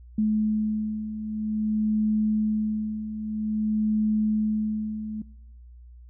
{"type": "beating tone pair", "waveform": "sine", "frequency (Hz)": [214.4, 214.91], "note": ["A3", "A3"], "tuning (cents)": [-45, -41], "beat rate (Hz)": 0.51, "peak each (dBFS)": [-29, -23], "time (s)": [0.18, 5.22], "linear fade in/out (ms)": 5, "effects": ["noise-tail reverb RT60 1.0 s tail -24 dB re dry", "added 60 Hz sine -44 dBFS peak until 6.09 s"]}